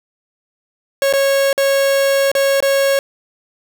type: tone with dropouts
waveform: 45% pulse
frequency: 550 Hz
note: C#5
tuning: 14 cents flat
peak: -12 dBFS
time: 1.02-2.99 s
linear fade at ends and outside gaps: 1 ms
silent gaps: 1.127-1.136 / 1.529-1.578 / 2.316-2.351 / 2.604-2.625 s
effects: none